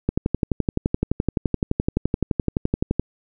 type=click train; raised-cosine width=3 ms; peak=-6 dBFS; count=35; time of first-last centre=0.09-2.996 s; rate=11.7 Hz; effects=none